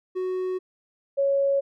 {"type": "tone pair in turn", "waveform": ["triangle", "sine"], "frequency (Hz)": [370, 554.4], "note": ["F#4", "C#5"], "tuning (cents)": [0, 0], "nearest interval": "perfect fifth", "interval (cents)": 700, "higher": "second", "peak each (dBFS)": [-23, -19], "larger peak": "second", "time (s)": [[0.15, 0.59], [1.17, 1.61]], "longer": "neither", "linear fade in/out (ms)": 20, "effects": []}